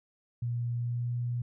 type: tone with pitch glide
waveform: sine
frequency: 119.5 to 120.96 Hz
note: A#2 to B2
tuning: +43 to -36 cents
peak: -29 dBFS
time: 0.42-1.42 s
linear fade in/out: 5 ms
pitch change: +21 cents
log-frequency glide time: 0.76-1.13 s
effects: none